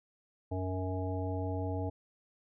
harmonic tone with a mistuned harmonic, 92.5 Hz, F#2, in tune, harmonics 1 / 3 / 5 / 7 / 9, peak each -34 / -39 / -41 / -42 / -44 dBFS, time 0.51-1.9 s, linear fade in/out 10 ms, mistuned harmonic 3, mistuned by +35 cents, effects none

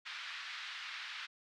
pink band-pass noise, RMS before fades -45 dBFS, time 0.05-1.27 s, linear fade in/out 20 ms, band 1400 to 4200 Hz, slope 24 dB/octave, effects none

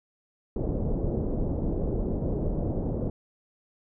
pink low-pass noise, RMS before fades -28 dBFS, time 0.56-3.1 s, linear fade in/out 2 ms, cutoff 550 Hz, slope 24 dB/octave, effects none

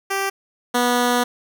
10% pulse tone pair in turn, 391.1 / 244.3 Hz, G4 / B3, -4 / -19 cents, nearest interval minor sixth, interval 815 cents, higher first, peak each -12 / -8 dBFS, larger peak second, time 0.1-0.3 / 0.74-1.24 s, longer second, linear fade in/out 10 ms, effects none

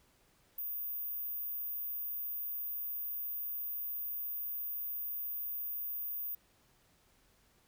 sine tone, 14917 Hz, A#9, in tune, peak -35 dBFS, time 0.58-6.35 s, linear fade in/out 5 ms, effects tanh soft clip ceiling -32 dBFS + pink hiss -69 dBFS RMS until 7.67 s

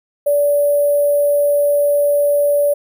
sine tone with sample-and-hold, 578 Hz, D5, 28 cents flat, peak -11 dBFS, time 0.26-2.74 s, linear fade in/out 10 ms, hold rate 11025 Hz, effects none

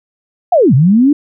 sine linear two-way sweep, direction down then up, 750 to 120 to 302.8 Hz, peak -5 dBFS, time 0.52-1.13 s, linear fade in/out 5 ms, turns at 0.74 s, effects none

